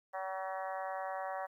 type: harmonic tone with a mistuned harmonic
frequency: 190 Hz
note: F#3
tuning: 46 cents sharp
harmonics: 3 / 4 / 5 / 6 / 7 / 8 / 9 / 10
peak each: -42 / -40 / -46 / -46 / -51 / -52 / -51 / -51 dBFS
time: 0.13-1.47 s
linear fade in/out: 20 ms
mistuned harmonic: 6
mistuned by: -15 cents
effects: 12-bit